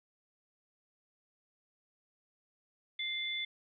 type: tone pair together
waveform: sine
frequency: 2093 / 3484 Hz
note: C7 / A7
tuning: 0 / -18 cents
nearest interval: major sixth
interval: 882 cents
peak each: -38 / -36 dBFS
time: 2.99-3.45 s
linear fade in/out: 5 ms
effects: none